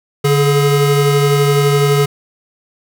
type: tone pair together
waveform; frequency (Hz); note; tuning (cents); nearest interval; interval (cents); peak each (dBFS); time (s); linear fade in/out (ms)
square; 144.6 / 421.9; D3 / G#4; -27 / +27; octave + perfect fifth; 1854; -13 / -14; 0.24-2.06; 10
effects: none